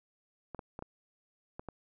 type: clicks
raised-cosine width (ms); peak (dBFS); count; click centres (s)
1; -27; 6; 0.547 / 0.592 / 0.791 / 0.824 / 1.595 / 1.687
effects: none